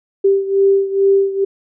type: beating tone pair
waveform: sine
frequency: 392 / 394.3 Hz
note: G4 / G4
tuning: 0 / +10 cents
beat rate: 2.3 Hz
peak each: -12 / -16 dBFS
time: 0.24-1.45 s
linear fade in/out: 10 ms
effects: none